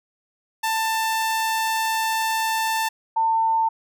sawtooth / sine tone pair in turn, 889 / 898.3 Hz, A5 / A5, +18 / +36 cents, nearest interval unison, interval 18 cents, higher second, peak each -17 dBFS, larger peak neither, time 0.63-2.89 / 3.16-3.69 s, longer first, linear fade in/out 10 ms, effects none

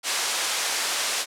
white band-pass noise, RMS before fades -26 dBFS, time 0.03-1.26 s, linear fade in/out 50 ms, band 520 to 7800 Hz, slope 12 dB/octave, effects low-pass 12000 Hz 12 dB/octave

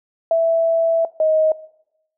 sine tone pair in turn, 660 / 628.2 Hz, E5 / D#5, +2 / +16 cents, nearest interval minor second, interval 86 cents, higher first, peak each -12 / -13 dBFS, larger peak first, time 0.31-1.05 / 1.2-1.52 s, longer first, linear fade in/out 2 ms, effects noise-tail reverb RT60 0.8 s tail -20 dB re dry

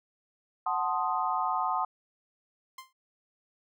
sine chord, F# diminished seventh, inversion none, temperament equal, 740 / 880 / 1046.5 / 1244.5 Hz, F#5 / A5 / C6 / Eb6, 0 / 0 / 0 / 0 cents, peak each -32 dBFS, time 0.66-1.85 s, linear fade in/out 5 ms
sawtooth tone with exponential decay, 1046.5 Hz, C6, in tune, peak -35 dBFS, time 2.78-2.93 s, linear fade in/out 5 ms, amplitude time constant 32 ms
effects none

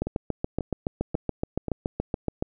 two click trains, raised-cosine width 2 ms, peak -12 / -16 dBFS, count 18 / 4, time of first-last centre 0.02-2.425 / 0.07-1.683 s, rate 7.07 / 1.86 Hz, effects none

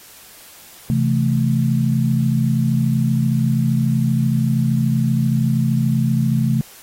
sine chord, A minor, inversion first, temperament just, 132 / 165 / 220 Hz, C3 / E3 / A3, +16 / +2 / 0 cents, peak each -17 / -21 / -19 dBFS, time 0.9-6.61 s, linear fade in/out 0 ms, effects white hiss -43 dBFS RMS until 6.82 s + AAC 48 kbps

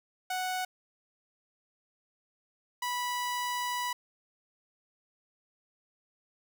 sawtooth tone pair in turn, 740 / 982.6 Hz, F#5 / B5, 0 / -9 cents, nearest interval perfect fourth, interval 491 cents, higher second, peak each -27 dBFS, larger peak neither, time 0.3-0.65 / 2.82-3.93 s, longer second, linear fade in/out 5 ms, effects none

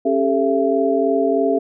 sine tone cluster, 273.3 / 398.2 / 441.4 / 671 Hz, C#4 / G4 / A4 / E5, -24 / +27 / +5 / +31 cents, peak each -20 dBFS, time 0.05-1.59 s, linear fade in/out 10 ms, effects none

